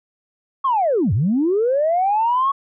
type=linear two-way sweep; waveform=sine; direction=down then up; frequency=1120 to 86.3 to 1120 Hz; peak=-14 dBFS; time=0.64-2.52 s; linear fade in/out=10 ms; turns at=1.13 s; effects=tanh soft clip ceiling -10 dBFS